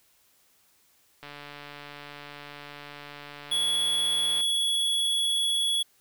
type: click train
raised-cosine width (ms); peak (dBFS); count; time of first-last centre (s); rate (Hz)
0.3; -26; 462; 1.23-4.409; 145
type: tone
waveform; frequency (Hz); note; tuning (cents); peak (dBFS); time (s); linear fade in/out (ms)
square; 3371; G#7; +25; -24; 3.51-5.83; 10
effects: white hiss -64 dBFS RMS until 6 s